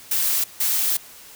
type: noise bursts at uneven times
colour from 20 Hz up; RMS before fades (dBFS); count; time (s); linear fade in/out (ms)
blue; -21; 2; 0.11-0.44 / 0.6-0.97; 5
effects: white hiss -44 dBFS RMS until 1.35 s